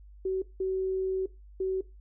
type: tone bursts at uneven times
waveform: sine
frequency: 378.1 Hz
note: F#4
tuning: 38 cents sharp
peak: -26 dBFS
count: 3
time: 0.25-0.42 / 0.6-1.26 / 1.6-1.81 s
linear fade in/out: 5 ms
effects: noise-tail reverb RT60 0.2 s tail -17 dB re dry + added 50 Hz sine -48 dBFS peak until 2 s